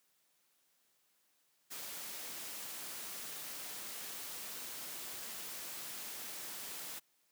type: noise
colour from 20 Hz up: white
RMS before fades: -45 dBFS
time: 1.7-7 s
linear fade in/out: 20 ms
effects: white hiss -75 dBFS RMS until 7.31 s + high-pass 150 Hz 12 dB/octave